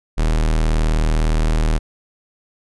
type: tone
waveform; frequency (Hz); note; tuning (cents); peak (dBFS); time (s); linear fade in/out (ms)
45% pulse; 39.18; D#1; +13; -14; 0.17-1.79; 20
effects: resampled to 24000 Hz